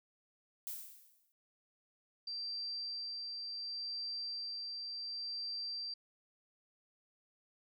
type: noise with exponential decay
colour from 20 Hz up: violet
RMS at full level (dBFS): -40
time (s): 0.67-1.32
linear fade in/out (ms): 0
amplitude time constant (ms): 140
type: tone with tremolo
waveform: sine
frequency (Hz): 4699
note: D8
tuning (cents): 0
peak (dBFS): -38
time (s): 2.27-5.94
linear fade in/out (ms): 5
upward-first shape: sine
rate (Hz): 0.69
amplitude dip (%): 25
effects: none